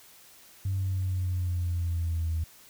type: linear sweep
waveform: sine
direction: down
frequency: 97 to 80 Hz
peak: -25 dBFS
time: 0.65-2.44 s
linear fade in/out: 5 ms
effects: tanh soft clip ceiling -22 dBFS + white hiss -54 dBFS RMS until 2.69 s